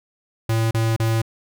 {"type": "tone bursts", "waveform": "square", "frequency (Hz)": 112.8, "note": "A2", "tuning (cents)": 44, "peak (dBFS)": -18, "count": 3, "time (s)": [0.49, 1.218], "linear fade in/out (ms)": 5, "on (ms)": 220, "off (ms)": 34, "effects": []}